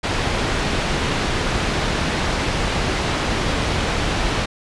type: low-pass noise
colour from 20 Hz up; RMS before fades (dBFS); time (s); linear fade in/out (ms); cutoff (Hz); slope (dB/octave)
pink; -21; 0.03-4.46; 10; 4400; 12
effects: resampled to 24000 Hz